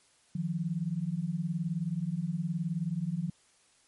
sine beating tone pair, 157.2 / 176.2 Hz, D#3 / F3, +18 / +16 cents, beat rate 19 Hz, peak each -33 / -32 dBFS, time 0.35-3.3 s, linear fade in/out 5 ms, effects white hiss -65 dBFS RMS until 3.87 s + MP3 48 kbps

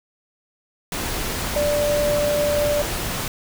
sine tone in noise, 587.3 Hz, D5, in tune, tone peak -18 dBFS, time 1.56-2.82 s, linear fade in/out 2 ms, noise pink, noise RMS -26 dBFS, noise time 0.92-3.28 s, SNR +5 dB, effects none

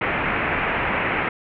white low-pass noise, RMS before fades -23 dBFS, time 0.01-1.29 s, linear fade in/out 5 ms, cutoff 2500 Hz, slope 48 dB/octave, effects none

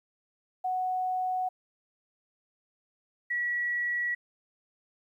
sine tone pair in turn, 740 / 1931.6 Hz, F#5 / B6, 0 / -39 cents, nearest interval octave + perfect fourth, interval 1661 cents, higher second, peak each -27 dBFS, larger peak neither, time 0.64-1.49 / 3.3-4.15 s, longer neither, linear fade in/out 10 ms, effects 11-bit

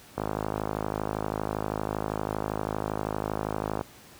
click train, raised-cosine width 1 ms, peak -14 dBFS, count 192, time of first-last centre 0.18-3.811 s, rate 52.6 Hz, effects pink hiss -51 dBFS RMS until 4.19 s + high-pass 60 Hz 12 dB/octave

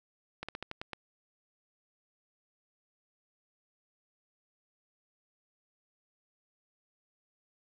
slowing click train, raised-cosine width 0.3 ms, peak -22 dBFS, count 7, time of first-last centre 0.43-0.933 s, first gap 56 ms, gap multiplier 1.16, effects none

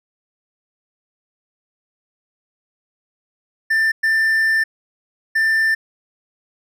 triangle tone bursts at uneven times, 1783 Hz, A6, 22 cents sharp, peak -12 dBFS, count 3, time 3.7-3.92 / 4.03-4.64 / 5.35-5.75 s, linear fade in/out 10 ms, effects none

